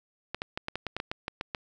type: clicks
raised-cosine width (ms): 0.3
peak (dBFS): -16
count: 12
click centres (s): 0.346 / 0.419 / 0.575 / 0.684 / 0.756 / 0.867 / 0.966 / 1.001 / 1.115 / 1.281 / 1.411 / 1.548
effects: none

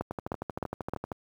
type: two click trains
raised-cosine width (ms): 1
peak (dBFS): -16 / -19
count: 4 / 14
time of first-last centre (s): 0.01-0.936 / 0.11-1.118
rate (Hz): 3.24 / 12.9
effects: high-pass 60 Hz 12 dB/octave + 9-bit

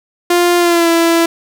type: tone with pitch glide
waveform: sawtooth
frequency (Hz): 350 to 334.2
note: F4 to E4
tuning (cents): +4 to +24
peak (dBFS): -5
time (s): 0.3-1.26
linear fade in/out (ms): 5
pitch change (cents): -80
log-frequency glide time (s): 0.58-0.89
effects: none

